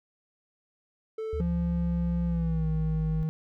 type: tone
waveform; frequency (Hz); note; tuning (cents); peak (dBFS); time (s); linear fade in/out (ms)
triangle; 440.4; A4; +2; -29; 1.18-1.41; 5
type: linear sweep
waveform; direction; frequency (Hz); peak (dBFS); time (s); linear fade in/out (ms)
sine; down; 74.2 to 52.7; -30; 1.33-3.23; 0
type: tone with pitch glide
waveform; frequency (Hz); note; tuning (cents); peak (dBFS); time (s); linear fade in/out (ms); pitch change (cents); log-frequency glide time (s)
triangle; 172.3 to 158; F3 to D#3; -23 to +27; -24; 1.4-3.29; 0; -150; 2.26-2.67
effects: none